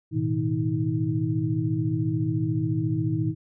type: tone cluster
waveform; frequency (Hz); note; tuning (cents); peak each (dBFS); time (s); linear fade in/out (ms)
sine; 109.9 / 124.1 / 158.5 / 317.5; A2 / B2 / D#3 / D#4; -2 / +9 / +32 / +35; -28; 0.11-3.35; 50
effects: none